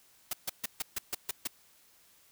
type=noise bursts; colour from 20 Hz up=white; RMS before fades=-33 dBFS; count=8; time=0.31-1.474 s; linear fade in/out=5 ms; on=23 ms; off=140 ms; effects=white hiss -63 dBFS RMS until 2.31 s